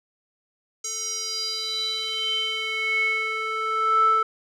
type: tone with band-pass filter sweep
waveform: square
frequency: 440 Hz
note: A4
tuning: in tune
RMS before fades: -25 dBFS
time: 0.84-4.23 s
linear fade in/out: 5 ms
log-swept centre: 6500 to 1200 Hz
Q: 7
effects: none